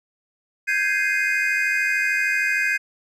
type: chord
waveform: triangle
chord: Ab major seventh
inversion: third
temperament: equal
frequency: 1568 / 1661.2 / 2093 / 2489 Hz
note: G6 / Ab6 / C7 / Eb7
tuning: 0 / 0 / 0 / 0 cents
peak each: -23 dBFS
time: 0.67-2.78 s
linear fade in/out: 20 ms
effects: none